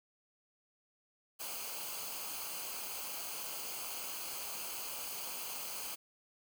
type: noise with comb filter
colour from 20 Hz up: white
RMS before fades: -42 dBFS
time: 1.39-5.96 s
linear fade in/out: 20 ms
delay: 0.54 ms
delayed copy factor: -0.65
effects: none